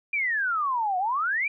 sine exponential two-way sweep, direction down then up, 2419 to 714 to 2419 Hz, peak -23 dBFS, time 0.13-1.48 s, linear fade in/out 5 ms, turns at 0.98 s, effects none

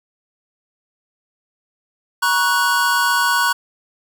square chord, F# major, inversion first, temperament equal with one note detuned, 953 / 1108.7 / 1480 Hz, A#5 / C#6 / F#6, +38 / 0 / 0 cents, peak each -21 / -21 / -18 dBFS, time 2.22-3.53 s, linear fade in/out 10 ms, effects none

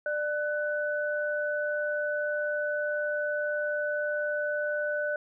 sine tone pair together, 594.3 / 1496 Hz, D5 / F#6, +20 / +19 cents, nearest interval octave + major third, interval 1599 cents, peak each -29 / -31 dBFS, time 0.06-5.16 s, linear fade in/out 2 ms, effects none

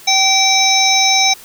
harmonic tone, 771 Hz, G5, 29 cents flat, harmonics 1 / 3 / 5 / 7 / 8, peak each -16 / -16 / -16 / -16 / -16 dBFS, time 0.07-1.34 s, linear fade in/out 10 ms, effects white hiss -39 dBFS RMS until 1.44 s

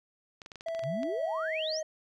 clicks, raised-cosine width 0.2 ms, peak -27 dBFS, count 10, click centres 0.418 / 0.461 / 0.518 / 0.557 / 0.609 / 0.685 / 0.749 / 0.793 / 0.837 / 1.032 s
triangle tone with pitch glide, 659.3 to 627.3 Hz, E5 to D#5, 0 to +14 cents, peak -30 dBFS, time 0.66-1.83 s, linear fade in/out 5 ms, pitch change -86 cents, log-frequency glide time 1.03-1.68 s
sine exponential sweep, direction up, 116.54 to 6750 Hz, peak -33 dBFS, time 0.82-1.82 s, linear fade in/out 50 ms
effects none

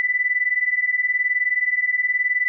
sine beating tone pair, 1975.5 / 1994.5 Hz, B6 / B6, 0 / +17 cents, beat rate 19 Hz, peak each -22 / -20 dBFS, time 0-2.48 s, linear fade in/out 0 ms, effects none

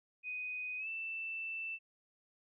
sine tone with pitch glide, 2496 to 2660 Hz, D#7 to E7, +5 to +15 cents, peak -38 dBFS, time 0.23-1.79 s, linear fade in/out 50 ms, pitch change +110 cents, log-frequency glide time 0.78-0.88 s, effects none

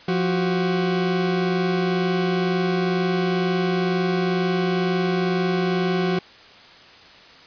40% pulse tone pair together, 176 / 374.1 Hz, F3 / F#4, +14 / +19 cents, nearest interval octave + minor second, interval 1305 cents, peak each -21 / -22 dBFS, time 0.08-6.19 s, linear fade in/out 5 ms, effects white hiss -46 dBFS RMS until 7.46 s + resampled to 11025 Hz

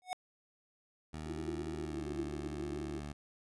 square tone with exponential growth, 735 Hz, F#5, 12 cents flat, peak -32 dBFS, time 0.02-0.13 s, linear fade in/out 0 ms, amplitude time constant 23 ms
15% pulse tone with pitch glide, 77.78 to 73.41 Hz, D#2 to D2, 0 to 0 cents, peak -35 dBFS, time 1.13-3.13 s, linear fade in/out 10 ms, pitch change -100 cents, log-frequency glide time 1.77-2.03 s
white band-pass noise, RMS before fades -42 dBFS, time 1.26-3 s, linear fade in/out 5 ms, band 310 to 360 Hz, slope 96 dB/octave
effects resampled to 24000 Hz

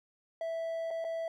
triangle tone with dropouts, 658 Hz, E5, 3 cents flat, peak -31 dBFS, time 0.41-1.28 s, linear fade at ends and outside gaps 2 ms, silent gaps 0.906-0.91 / 1.043-1.048 s, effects none

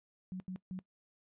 sine tone bursts at uneven times, 185 Hz, F#3, in tune, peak -38 dBFS, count 3, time 0.32-0.4 / 0.48-0.56 / 0.71-0.79 s, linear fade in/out 0 ms, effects noise-tail reverb RT60 0.1 s tail -19 dB re dry + resampled to 8000 Hz

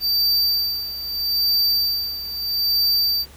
square tone with tremolo, 4647 Hz, D8, 19 cents flat, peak -16 dBFS, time 0-3.26 s, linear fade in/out 50 ms, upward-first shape sine, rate 0.78 Hz, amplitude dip 75%, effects added 70 Hz sine -44 dBFS peak until 3.36 s + pink hiss -47 dBFS RMS until 3.36 s

